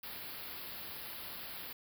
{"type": "band-stop noise", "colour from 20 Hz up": "white", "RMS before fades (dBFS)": -45, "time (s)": [0.03, 1.73], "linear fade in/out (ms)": 5, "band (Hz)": [5000, 11000], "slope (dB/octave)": 96, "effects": []}